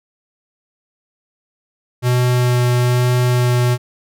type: tone with vibrato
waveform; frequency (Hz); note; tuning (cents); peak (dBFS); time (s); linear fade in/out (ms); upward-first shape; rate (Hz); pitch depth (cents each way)
square; 123.6; B2; +2; -13; 2.02-3.78; 50; sine; 1.1; 9
effects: none